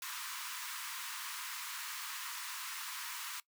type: high-pass noise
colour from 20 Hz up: pink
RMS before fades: -43 dBFS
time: 0.02-3.4 s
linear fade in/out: 2 ms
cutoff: 940 Hz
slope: 96 dB/octave
effects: noise-tail reverb RT60 0.1 s tail -20 dB re dry